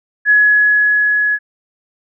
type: tone with level ramp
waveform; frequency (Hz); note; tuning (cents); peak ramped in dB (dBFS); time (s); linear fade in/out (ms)
sine; 1688; G#6; +28; -6 to -12; 0.25-1.39; 50
effects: none